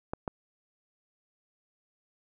clicks, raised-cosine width 1 ms, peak -18 dBFS, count 2, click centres 0.135 / 0.278 s, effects none

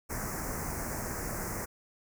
pink band-stop noise, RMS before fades -36 dBFS, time 0.09-1.66 s, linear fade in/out 20 ms, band 2100 to 5500 Hz, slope 48 dB/octave, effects none

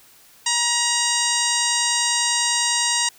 harmonic tone, 950 Hz, A#5, 33 cents sharp, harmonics 1 / 2 / 3 / 4 / 5 / 6 / 7 / 8 / 9, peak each -27 / -27 / -27 / -27 / -27 / -27 / -27 / -27 / -27 dBFS, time 0.46-3.09 s, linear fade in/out 5 ms, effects white hiss -51 dBFS RMS until 3.18 s

